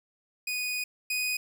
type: tone pair in turn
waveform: sawtooth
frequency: 2480 / 2490 Hz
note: D#7 / D#7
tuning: -6 / +1 cents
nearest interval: unison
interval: 7 cents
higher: second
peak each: -26 / -24 dBFS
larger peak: second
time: 0.47-0.84 / 1.1-1.37 s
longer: first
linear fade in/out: 5 ms
effects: none